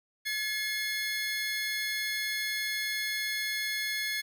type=tone pair together; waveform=25% pulse; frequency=1708.8 / 2153 Hz; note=G#6 / C7; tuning=+49 / +49 cents; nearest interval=major third; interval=400 cents; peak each=-30 / -29 dBFS; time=0.25-4.22 s; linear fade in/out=20 ms; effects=none